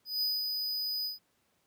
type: tone with ADSR envelope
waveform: square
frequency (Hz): 4978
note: D#8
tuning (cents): 0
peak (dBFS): -28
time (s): 0.05-1.19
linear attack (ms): 170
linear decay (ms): 200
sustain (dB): -4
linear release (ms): 140
effects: pink hiss -73 dBFS RMS until 1.66 s + high-pass 100 Hz 12 dB/octave